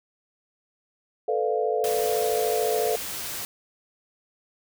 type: chord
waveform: sine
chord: B half-diminished seventh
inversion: third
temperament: equal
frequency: 440 / 493.9 / 587.3 / 698.5 Hz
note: A4 / B4 / D5 / F5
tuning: 0 / 0 / 0 / 0 cents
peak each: -25 / -28 / -31 / -28 dBFS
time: 1.28-2.96 s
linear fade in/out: 5 ms
type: noise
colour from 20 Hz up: white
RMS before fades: -33 dBFS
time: 1.84-3.45 s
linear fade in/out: 0 ms
effects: none